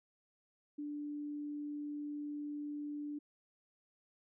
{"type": "tone", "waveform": "sine", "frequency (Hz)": 293.7, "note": "D4", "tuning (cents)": 0, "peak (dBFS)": -39, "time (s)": [0.78, 3.19], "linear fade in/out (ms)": 10, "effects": []}